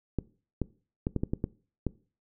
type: clicks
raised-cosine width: 3 ms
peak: -15 dBFS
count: 8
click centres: 0.187 / 0.617 / 1.069 / 1.163 / 1.235 / 1.335 / 1.441 / 1.867 s
effects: noise-tail reverb RT60 0.4 s tail -21 dB re dry